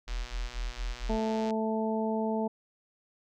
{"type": "tone bursts", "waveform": "sine", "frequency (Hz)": 41.2, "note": "E1", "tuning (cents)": 0, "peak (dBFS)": -30, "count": 5, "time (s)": [0.07, 1.19], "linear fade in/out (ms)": 50, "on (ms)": 200, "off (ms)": 30}
{"type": "click train", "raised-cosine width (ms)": 0.2, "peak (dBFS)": -26, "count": 175, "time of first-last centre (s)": [0.08, 1.506], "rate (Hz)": 122}
{"type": "harmonic tone", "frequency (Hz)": 220, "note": "A3", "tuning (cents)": 0, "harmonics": [1, 2, 3, 4], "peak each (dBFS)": [-30, -33, -35, -36], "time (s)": [1.09, 2.48], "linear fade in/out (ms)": 10}
{"effects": []}